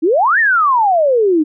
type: exponential two-way sweep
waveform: sine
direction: up then down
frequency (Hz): 293.7 to 1886 to 293.7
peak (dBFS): -9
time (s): 0.02-1.44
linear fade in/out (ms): 20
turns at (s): 0.39
effects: none

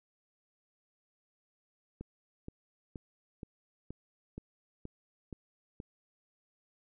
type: click train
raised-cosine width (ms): 3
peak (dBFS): -29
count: 9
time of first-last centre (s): 2.01-5.801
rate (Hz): 2.11
effects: none

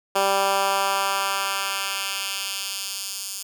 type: tone with high-pass filter sweep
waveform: 10% pulse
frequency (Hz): 196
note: G3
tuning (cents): 0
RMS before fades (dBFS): -25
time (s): 0.15-3.43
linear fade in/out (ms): 10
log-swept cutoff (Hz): 510 to 6200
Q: 1
effects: none

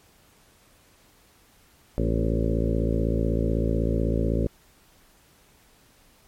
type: harmonic tone with a mistuned harmonic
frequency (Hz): 56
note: A1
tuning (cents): +31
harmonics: 1 / 2 / 3 / 4 / 5 / 6 / 7 / 8 / 9 / 10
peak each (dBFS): -25 / -28 / -30 / -31 / -32 / -33 / -33 / -34 / -35 / -35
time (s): 1.98-4.47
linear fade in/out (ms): 0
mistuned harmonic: 5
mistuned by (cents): -40
effects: pink hiss -58 dBFS RMS until 6.27 s + MP3 64 kbps

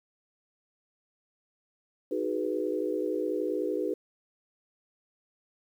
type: chord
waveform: sine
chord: G# minor seventh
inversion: second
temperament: equal with one note detuned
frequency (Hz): 311.1 / 370 / 420.4 / 493.9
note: D#4 / F#4 / G#4 / B4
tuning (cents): 0 / 0 / +21 / 0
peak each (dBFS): -33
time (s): 2.11-3.94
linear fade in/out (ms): 5
effects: 10-bit

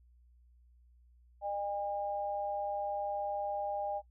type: tone pair together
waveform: sine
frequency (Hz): 606.1 / 809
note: D#5 / G#5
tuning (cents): -46 / -46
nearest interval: perfect fourth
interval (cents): 500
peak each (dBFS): -37 / -35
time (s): 1.41-4.02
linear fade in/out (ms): 50
effects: noise-tail reverb RT60 0.1 s tail -21 dB re dry + added 60 Hz sine -60 dBFS peak until 4.1 s

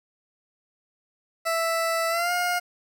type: tone with pitch glide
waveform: 20% pulse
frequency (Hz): 660 to 711.5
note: E5 to F5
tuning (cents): +2 to +32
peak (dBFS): -18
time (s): 1.45-2.6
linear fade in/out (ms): 20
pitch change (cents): +130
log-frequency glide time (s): 2.09-2.32
effects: 9-bit

